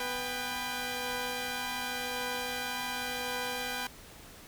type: tone cluster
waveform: 10% pulse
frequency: 247.8 / 494.7 / 796 Hz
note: B3 / B4 / G5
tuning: +6 / +3 / +26 cents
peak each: -32 / -30 / -28 dBFS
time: 0-3.87 s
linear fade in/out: 2 ms
effects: pink hiss -51 dBFS RMS until 4.47 s